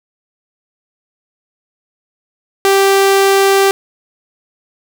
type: tone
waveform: sawtooth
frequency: 391.6 Hz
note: G4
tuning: 2 cents flat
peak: -4 dBFS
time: 2.65-3.71 s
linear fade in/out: 0 ms
effects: none